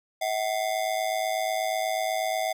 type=ring-modulated tone; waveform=square; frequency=698.5 Hz; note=F5; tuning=in tune; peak=-23 dBFS; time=0.21-2.53 s; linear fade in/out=10 ms; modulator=54.1 Hz; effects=none